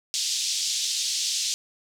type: band-pass noise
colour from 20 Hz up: white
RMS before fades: -27 dBFS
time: 0.14-1.54 s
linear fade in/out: 0 ms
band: 3400 to 6800 Hz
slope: 24 dB/octave
effects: none